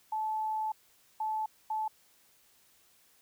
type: tone bursts at uneven times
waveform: sine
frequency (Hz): 869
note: A5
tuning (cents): -22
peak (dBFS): -30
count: 3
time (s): 0.12-0.72 / 1.2-1.46 / 1.7-1.88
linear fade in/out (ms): 5
effects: white hiss -65 dBFS RMS until 3.21 s